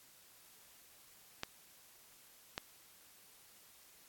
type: clicks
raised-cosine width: 0.2 ms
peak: -20 dBFS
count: 2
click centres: 1.434 / 2.579 s
effects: white hiss -62 dBFS RMS until 4.08 s + AAC 64 kbps